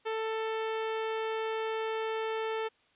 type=tone; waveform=sawtooth; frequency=442.9 Hz; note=A4; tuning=11 cents sharp; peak=-27 dBFS; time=0.05-2.69 s; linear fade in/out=20 ms; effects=white hiss -67 dBFS RMS until 2.95 s + resampled to 8000 Hz